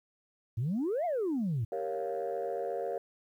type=exponential two-way sweep; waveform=sine; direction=up then down; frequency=103.83 to 730 to 103.83 Hz; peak=-27 dBFS; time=0.57-1.65 s; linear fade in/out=10 ms; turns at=1.05 s
type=chord; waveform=sine; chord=G half-diminished seventh; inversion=none; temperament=equal; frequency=392 / 466.2 / 554.4 / 698.5 Hz; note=G4 / Bb4 / Db5 / F5; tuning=0 / 0 / 0 / 0 cents; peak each=-38 / -35 / -36 / -37 dBFS; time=1.72-2.98 s; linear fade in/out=2 ms
effects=tanh soft clip ceiling -26 dBFS + 11-bit